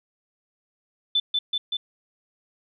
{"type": "tone with echo", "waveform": "sine", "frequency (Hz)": 3520, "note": "A7", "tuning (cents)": 0, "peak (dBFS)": -18, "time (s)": [1.15, 1.2], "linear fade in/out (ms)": 5, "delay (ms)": 190, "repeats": 3, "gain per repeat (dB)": -2, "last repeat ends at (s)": 1.77, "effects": []}